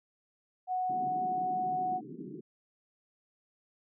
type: tone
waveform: sine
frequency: 738 Hz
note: F#5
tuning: 5 cents flat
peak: -29 dBFS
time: 0.67-2.01 s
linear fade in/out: 50 ms
type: band-pass noise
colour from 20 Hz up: white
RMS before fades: -44 dBFS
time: 0.89-2.41 s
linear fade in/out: 10 ms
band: 140 to 400 Hz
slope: 96 dB/octave
effects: none